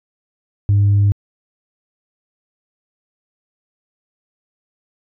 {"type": "tone", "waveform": "sine", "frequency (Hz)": 101.2, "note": "G#2", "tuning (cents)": -44, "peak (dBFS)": -8, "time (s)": [0.69, 1.12], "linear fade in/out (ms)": 0, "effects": ["tanh soft clip ceiling -8 dBFS"]}